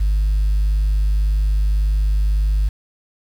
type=tone; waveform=sine; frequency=50.9 Hz; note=G#1; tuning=34 cents flat; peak=-12 dBFS; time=0-2.69 s; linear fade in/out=10 ms; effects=tanh soft clip ceiling -12 dBFS + 7-bit